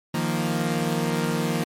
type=chord; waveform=sawtooth; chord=Eb suspended second; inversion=none; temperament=equal; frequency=155.56 / 174.61 / 233.1 Hz; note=Eb3 / F3 / Bb3; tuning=0 / 0 / 0 cents; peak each=-23 dBFS; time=0.14-1.64 s; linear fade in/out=5 ms; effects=MP3 64 kbps